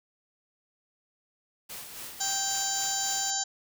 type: noise with tremolo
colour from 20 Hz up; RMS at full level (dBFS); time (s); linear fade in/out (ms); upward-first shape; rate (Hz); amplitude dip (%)
white; -40; 1.69-3.31; 10; sine; 3.7; 45
type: harmonic tone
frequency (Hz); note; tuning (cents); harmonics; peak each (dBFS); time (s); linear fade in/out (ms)
784; G5; 0; 1 / 2 / 4 / 5 / 6 / 7 / 8 / 9; -36 / -40 / -42 / -39 / -37 / -39 / -36 / -30; 2.2-3.44; 10
effects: none